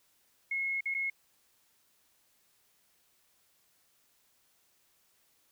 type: tone with dropouts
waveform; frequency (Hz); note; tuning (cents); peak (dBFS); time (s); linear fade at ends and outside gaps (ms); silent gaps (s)
sine; 2170; C#7; -37; -30; 0.51-1.1; 5; 0.808-0.856 / 0.942-0.947
effects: white hiss -70 dBFS RMS until 5.51 s